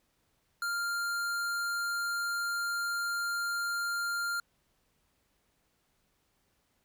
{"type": "tone with hard clipping", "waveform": "sine", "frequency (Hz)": 1396.9, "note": "F6", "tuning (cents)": 0, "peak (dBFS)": -32, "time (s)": [0.62, 4.4], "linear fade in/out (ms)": 2, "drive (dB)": 18, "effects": ["pink hiss -74 dBFS RMS until 6.84 s"]}